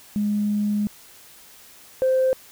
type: tone pair in turn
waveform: sine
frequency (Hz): 207.7 / 520.8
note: G#3 / C5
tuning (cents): 0 / -8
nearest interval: octave + major third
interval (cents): 1592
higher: second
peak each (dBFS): -19 / -15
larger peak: second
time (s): 0.16-0.87 / 2.02-2.33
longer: first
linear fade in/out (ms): 0
effects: tanh soft clip ceiling -13 dBFS + white hiss -48 dBFS RMS until 2.51 s